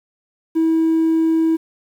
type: tone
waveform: triangle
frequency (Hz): 323.9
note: E4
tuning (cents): -30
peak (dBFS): -10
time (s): 0.55-1.57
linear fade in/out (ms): 20
effects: tanh soft clip ceiling -9 dBFS + 8-bit